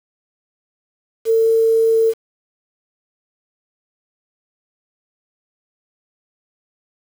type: tone with quantisation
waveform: sine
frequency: 450.5 Hz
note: A4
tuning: 41 cents sharp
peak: -11 dBFS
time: 1.25-2.14 s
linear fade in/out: 50 ms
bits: 6
effects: none